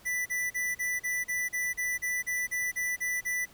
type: tone bursts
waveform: square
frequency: 1981 Hz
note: B6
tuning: 5 cents sharp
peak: -29 dBFS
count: 14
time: 0.05-3.458 s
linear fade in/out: 20 ms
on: 210 ms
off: 36 ms
effects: pink hiss -56 dBFS RMS until 3.53 s